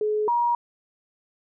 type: tone pair in turn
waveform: sine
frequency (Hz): 424.9 / 952.1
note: G#4 / A#5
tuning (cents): +40 / +36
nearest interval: octave + major second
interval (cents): 1396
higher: second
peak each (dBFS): -21 / -19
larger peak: second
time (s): 0.01-0.28 / 0.28-0.55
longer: neither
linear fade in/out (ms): 2
effects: none